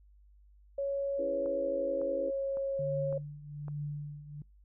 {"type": "tone with pitch glide", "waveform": "sine", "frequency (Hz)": [556, 546.8], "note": ["C#5", "C#5"], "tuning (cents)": [5, -24], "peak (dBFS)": -30, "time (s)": [0.78, 3.18], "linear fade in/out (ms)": 5, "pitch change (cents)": -29, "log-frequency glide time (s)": [1.16, 2.27]}
{"type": "chord", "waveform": "sine", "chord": "C# minor seventh", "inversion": "none", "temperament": "just", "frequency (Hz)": [277.2, 332.6, 415.8, 498.9], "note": ["C#4", "E4", "G#4", "B4"], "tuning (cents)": [0, 16, 2, 17], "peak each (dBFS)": [-42, -40, -42, -39], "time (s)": [1.18, 2.31], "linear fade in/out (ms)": 20}
{"type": "click train", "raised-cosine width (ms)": 1, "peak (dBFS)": -34, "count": 5, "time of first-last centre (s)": [1.46, 3.682], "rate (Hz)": 1.8}
{"type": "tone with tremolo", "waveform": "sine", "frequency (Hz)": 146.83, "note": "D3", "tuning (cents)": 0, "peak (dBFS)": -33, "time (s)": [2.79, 4.42], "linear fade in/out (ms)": 2, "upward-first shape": "triangle", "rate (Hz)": 1.2, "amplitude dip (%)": 80}
{"effects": ["noise-tail reverb RT60 0.2 s tail -26 dB re dry", "added 50 Hz sine -57 dBFS peak until 4.64 s"]}